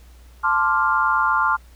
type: chord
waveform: sine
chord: D minor seventh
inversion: second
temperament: equal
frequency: 880 / 1046.5 / 1174.7 / 1396.9 Hz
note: A5 / C6 / D6 / F6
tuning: 0 / 0 / 0 / 0 cents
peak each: -23 / -21 / -23 / -20 dBFS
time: 0.43-1.57 s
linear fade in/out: 20 ms
effects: added 60 Hz sine -44 dBFS peak until 1.75 s + pink hiss -55 dBFS RMS until 1.75 s